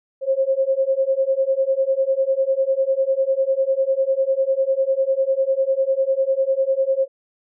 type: beating tone pair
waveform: sine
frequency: 530 / 540 Hz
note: C5 / C#5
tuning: +22 / -45 cents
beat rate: 10 Hz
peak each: -20 / -19 dBFS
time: 0.21-7.08 s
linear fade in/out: 50 ms
effects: none